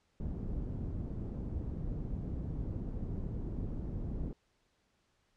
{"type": "low-pass noise", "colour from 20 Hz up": "pink", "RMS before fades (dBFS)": -38, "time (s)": [0.2, 4.33], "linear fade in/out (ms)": 2, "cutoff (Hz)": 250, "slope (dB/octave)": 12, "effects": ["pink hiss -75 dBFS RMS until 5.36 s", "low-pass 7000 Hz 12 dB/octave"]}